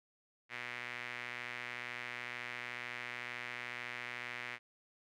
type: tone with band-pass filter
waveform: sawtooth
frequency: 122.1 Hz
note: B2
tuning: 19 cents flat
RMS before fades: -44 dBFS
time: 0.49-4.59 s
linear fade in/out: 50 ms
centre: 2100 Hz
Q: 3.3
effects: none